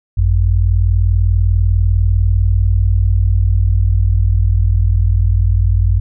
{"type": "tone pair together", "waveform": "sine", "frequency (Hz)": [52.35, 92.5], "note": ["G#1", "F#2"], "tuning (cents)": [15, 0], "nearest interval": "minor seventh", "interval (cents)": 985, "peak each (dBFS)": -12, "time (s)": [0.17, 6], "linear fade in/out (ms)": 10, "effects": []}